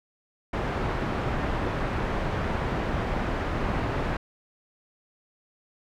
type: low-pass noise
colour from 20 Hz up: pink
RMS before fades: -28 dBFS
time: 0.53-4.17 s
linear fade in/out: 5 ms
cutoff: 1700 Hz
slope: 12 dB/octave
effects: none